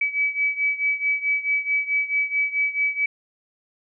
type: beating tone pair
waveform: sine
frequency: 2286 / 2290.6 Hz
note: D7 / D7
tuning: -47 / -44 cents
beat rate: 4.6 Hz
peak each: -22 / -25 dBFS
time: 0.01-3.06 s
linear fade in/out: 5 ms
effects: none